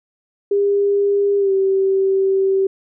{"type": "tone with pitch glide", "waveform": "sine", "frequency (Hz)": [402.6, 386.2], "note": ["G4", "G4"], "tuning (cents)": [46, -26], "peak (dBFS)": -13, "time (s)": [0.51, 2.67], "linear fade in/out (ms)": 5, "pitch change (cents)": -72, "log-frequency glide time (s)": [1.38, 1.52], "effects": []}